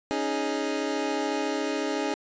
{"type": "chord", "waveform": "25% pulse", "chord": "C# suspended second", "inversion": "none", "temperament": "equal", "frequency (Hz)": [277.2, 311.1, 415.3], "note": ["C#4", "D#4", "G#4"], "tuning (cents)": [0, 0, 0], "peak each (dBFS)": [-27, -27, -27], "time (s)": [0.11, 2.14], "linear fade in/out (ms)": 0, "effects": ["resampled to 16000 Hz"]}